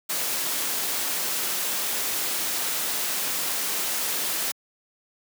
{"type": "noise", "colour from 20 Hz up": "white", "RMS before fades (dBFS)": -27, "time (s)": [0.09, 4.52], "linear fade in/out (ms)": 10, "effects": ["high-pass 200 Hz 12 dB/octave"]}